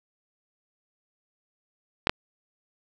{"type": "clicks", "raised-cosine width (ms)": 0.3, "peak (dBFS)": -4, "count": 2, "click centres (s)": [2.071, 2.095], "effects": []}